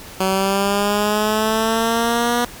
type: linear sweep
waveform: 10% pulse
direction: up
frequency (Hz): 188.4 to 242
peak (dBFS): -8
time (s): 0.2-2.45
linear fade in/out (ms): 5
effects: pink hiss -37 dBFS RMS until 2.6 s